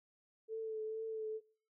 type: tone with vibrato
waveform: sine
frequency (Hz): 440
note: A4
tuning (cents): 0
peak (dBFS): -38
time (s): 0.48-1.41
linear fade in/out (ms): 50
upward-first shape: triangle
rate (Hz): 2.2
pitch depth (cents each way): 28
effects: noise-tail reverb RT60 0.5 s tail -22 dB re dry